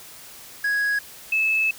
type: tone pair in turn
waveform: triangle / sine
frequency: 1661.2 / 2609 Hz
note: G#6 / E7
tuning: 0 / -18 cents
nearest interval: minor sixth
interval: 782 cents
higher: second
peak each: -18 dBFS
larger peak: neither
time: 0.64-0.99 / 1.32-1.71 s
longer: second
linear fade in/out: 5 ms
effects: white hiss -43 dBFS RMS until 1.78 s